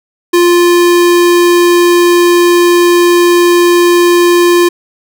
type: tone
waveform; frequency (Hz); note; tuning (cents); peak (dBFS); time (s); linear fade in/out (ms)
square; 349.2; F4; 0; -5; 0.33-4.69; 10
effects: none